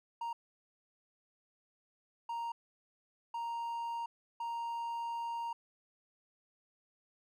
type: tone bursts at uneven times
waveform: triangle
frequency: 932.3 Hz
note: A#5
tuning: in tune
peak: -34 dBFS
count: 4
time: 0.21-0.33 / 2.29-2.52 / 3.34-4.06 / 4.4-5.53 s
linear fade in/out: 5 ms
effects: none